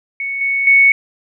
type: tone with level steps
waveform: sine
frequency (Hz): 2217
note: C#7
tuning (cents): 0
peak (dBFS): -19 / -14 / -6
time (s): 0.2-0.92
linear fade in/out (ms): 2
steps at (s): 0.41 / 0.67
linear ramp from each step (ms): 2
effects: none